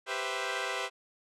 10% pulse chord, C major seventh, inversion second, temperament equal with one note detuned, 392 / 493.9 / 523.3 / 663.1 Hz, G4 / B4 / C5 / E5, 0 / 0 / 0 / +10 cents, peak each -29 dBFS, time 0.06-0.9 s, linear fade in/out 50 ms, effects low-pass 7000 Hz 12 dB/octave

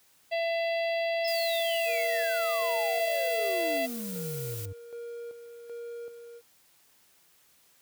harmonic tone, 669 Hz, E5, 25 cents sharp, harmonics 1 / 3 / 4 / 5 / 6 / 7, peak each -27 / -36 / -38 / -43 / -48 / -45 dBFS, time 0.31-3.87 s, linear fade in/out 20 ms
triangle exponential sweep, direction down, 5290 to 93.8 Hz, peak -33 dBFS, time 1.24-4.73 s, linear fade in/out 10 ms
blue noise, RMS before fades -41 dBFS, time 1.27-4.66 s, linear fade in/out 10 ms
triangle tone with tremolo, 471.2 Hz, A#4, 19 cents sharp, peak -35 dBFS, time 1.85-6.42 s, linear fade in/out 50 ms, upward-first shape square, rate 1.3 Hz, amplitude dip 55%
effects white hiss -63 dBFS RMS until 7.81 s + high-pass 60 Hz 12 dB/octave

